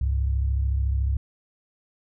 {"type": "tone pair together", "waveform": "sine", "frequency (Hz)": [67.81, 101.6], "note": ["C#2", "G#2"], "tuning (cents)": [-38, -38], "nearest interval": "perfect fifth", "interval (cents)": 700, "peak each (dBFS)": [-21, -29], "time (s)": [0.01, 1.17], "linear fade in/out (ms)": 5, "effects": []}